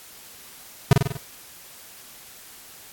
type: tone with echo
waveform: square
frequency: 137.1 Hz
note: C#3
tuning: 19 cents flat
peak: -10 dBFS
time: 0.91-0.93 s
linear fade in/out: 2 ms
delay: 48 ms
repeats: 5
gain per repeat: -4 dB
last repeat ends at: 1.17 s
effects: white hiss -45 dBFS RMS until 2.92 s + AAC 64 kbps